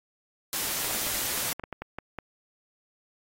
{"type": "noise", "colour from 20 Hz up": "white", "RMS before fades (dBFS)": -30, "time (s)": [0.53, 1.53], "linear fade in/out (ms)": 0}
{"type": "clicks", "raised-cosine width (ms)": 0.5, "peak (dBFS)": -20, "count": 12, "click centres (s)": [0.846, 0.91, 0.949, 1.068, 1.376, 1.525, 1.596, 1.638, 1.727, 1.82, 1.986, 2.187]}
{"effects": ["AAC 48 kbps"]}